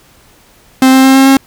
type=tone with pitch steps; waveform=45% pulse; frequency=261.6 / 263.7 / 265.9 / 268 / 270.2 Hz; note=C4 / C4 / C4 / C4 / C#4; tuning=0 / +14 / +28 / +42 / -44 cents; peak=-3 dBFS; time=0.82-1.37 s; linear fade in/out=2 ms; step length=110 ms; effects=pink hiss -45 dBFS RMS until 1.46 s